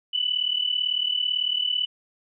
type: tone pair together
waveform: sine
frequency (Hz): 2960 / 2998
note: F#7 / F#7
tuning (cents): 0 / +22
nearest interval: unison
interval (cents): 22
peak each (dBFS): -25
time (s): 0.13-1.86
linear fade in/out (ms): 10
effects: none